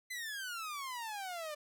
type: exponential sweep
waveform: sawtooth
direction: down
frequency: 2051 to 587.3 Hz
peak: -36 dBFS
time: 0.1-1.55 s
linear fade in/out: 10 ms
effects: none